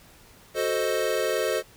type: chord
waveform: square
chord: F# diminished seventh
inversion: none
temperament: equal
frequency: 370 / 440 / 523.3 / 622.3 Hz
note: F#4 / A4 / C5 / Eb5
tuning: 0 / 0 / 0 / 0 cents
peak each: -32 / -29 / -29 / -30 dBFS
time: 0.54-1.63 s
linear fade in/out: 50 ms
effects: pink hiss -53 dBFS RMS until 1.76 s